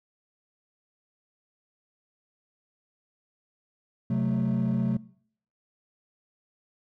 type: chord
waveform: triangle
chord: F# diminished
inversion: second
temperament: equal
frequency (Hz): 130.81 / 185 / 220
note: C3 / F#3 / A3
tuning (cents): 0 / 0 / 0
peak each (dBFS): -25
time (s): 4.1-4.97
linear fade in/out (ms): 5
effects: noise-tail reverb RT60 0.6 s tail -22 dB re dry + tanh soft clip ceiling -17 dBFS